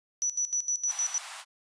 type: tone with tremolo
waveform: sine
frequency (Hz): 5920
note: F#8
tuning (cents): 0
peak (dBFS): -25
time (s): 0.22-1.18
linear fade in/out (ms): 0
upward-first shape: square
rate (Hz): 6.5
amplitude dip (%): 80
type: high-pass noise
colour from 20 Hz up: pink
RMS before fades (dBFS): -42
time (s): 0.87-1.45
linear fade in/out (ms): 50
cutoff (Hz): 720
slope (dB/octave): 48
effects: resampled to 22050 Hz